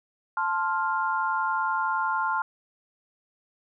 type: chord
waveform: sine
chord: F major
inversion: first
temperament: equal with one note detuned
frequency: 880 / 1050.7 / 1396.9 Hz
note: A5 / C6 / F6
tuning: 0 / +7 / 0 cents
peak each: -28 dBFS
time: 0.37-2.42 s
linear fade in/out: 2 ms
effects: none